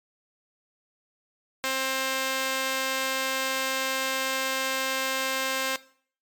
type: tone pair together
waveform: 5% pulse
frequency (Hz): 264.5 / 529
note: C4 / C5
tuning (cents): +19 / +19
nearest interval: octave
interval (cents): 1200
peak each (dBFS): -19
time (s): 1.64-5.76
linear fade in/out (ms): 0
effects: noise-tail reverb RT60 0.5 s tail -18 dB re dry + MP3 96 kbps